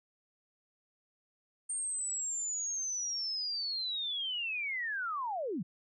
sine linear sweep, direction down, 8750 to 144.2 Hz, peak -33 dBFS, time 1.69-5.63 s, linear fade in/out 10 ms, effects none

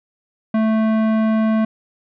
sine tone with tanh clipping, 220 Hz, A3, in tune, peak -16 dBFS, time 0.54-1.65 s, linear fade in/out 5 ms, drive 16 dB, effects none

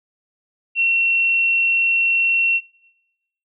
sine tone, 2721 Hz, F7, 46 cents flat, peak -14 dBFS, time 0.75-2.61 s, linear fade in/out 50 ms, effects noise-tail reverb RT60 0.9 s tail -21 dB re dry

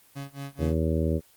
30% pulse tone with tremolo, 139.4 Hz, C#3, 10 cents sharp, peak -29 dBFS, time 0.15-0.79 s, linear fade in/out 20 ms, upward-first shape sine, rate 4.5 Hz, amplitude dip 95%
harmonic tone, 80 Hz, D#2, 49 cents sharp, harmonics 1 / 2 / 3 / 4 / 5 / 6 / 7, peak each -26 / -29 / -31 / -32 / -33 / -34 / -34 dBFS, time 0.58-1.21 s, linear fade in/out 50 ms
effects white hiss -58 dBFS RMS until 1.36 s + Opus 24 kbps

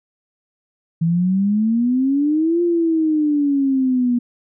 sine exponential two-way sweep, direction up then down, 162.2 to 349.2 to 239.6 Hz, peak -14 dBFS, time 1.01-4.19 s, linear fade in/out 10 ms, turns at 2.62 s, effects none

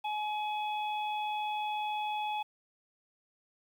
harmonic tone, 846 Hz, G#5, 32 cents sharp, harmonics 1 / 3 / 4, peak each -32 / -42 / -44 dBFS, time 0.04-2.43 s, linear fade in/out 10 ms, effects 10-bit

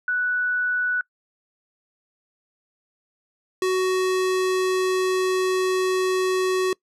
sine / square tone pair in turn, 1480 / 372.5 Hz, F#6 / F#4, 0 / +12 cents, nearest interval 2 octaves, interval 2388 cents, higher first, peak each -20 dBFS, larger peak neither, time 0.08-1.01 / 3.62-6.73 s, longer second, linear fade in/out 2 ms, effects noise-tail reverb RT60 0.1 s tail -24 dB re dry + low-pass 10000 Hz 12 dB/octave

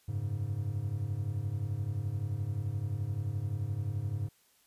triangle chord, F# suspended second, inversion none, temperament just, 92.5 / 104.06 / 138.75 Hz, F#2 / G#2 / C#3, 0 / +4 / +2 cents, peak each -37 / -31 / -37 dBFS, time 0.08-4.29 s, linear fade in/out 10 ms, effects white hiss -67 dBFS RMS until 4.66 s + resampled to 32000 Hz

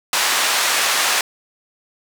pink band-pass noise, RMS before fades -18 dBFS, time 0.13-1.21 s, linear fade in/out 2 ms, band 960 to 10000 Hz, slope 12 dB/octave, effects none

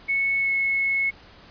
sine tone with pitch glide, 2205 to 2189 Hz, C#7 to C#7, -10 to -22 cents, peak -20 dBFS, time 0.08-1.11 s, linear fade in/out 20 ms, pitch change -12 cents, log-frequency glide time 0.39-0.51 s, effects pink hiss -49 dBFS RMS until 1.5 s + resampled to 11025 Hz

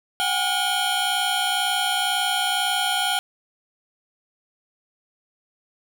square tone cluster, 743 / 805 / 1432 / 3053 / 3263 Hz, F#5 / G5 / F6 / G7 / G#7, +7 / +46 / +43 / -46 / -31 cents, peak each -28 dBFS, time 0.2-3.19 s, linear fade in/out 0 ms, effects none

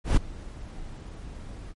brown noise with ADSR envelope, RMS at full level -17 dBFS, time 0.04-1.74 s, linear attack 130 ms, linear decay 6 ms, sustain -22 dB, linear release 38 ms, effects MP3 48 kbps

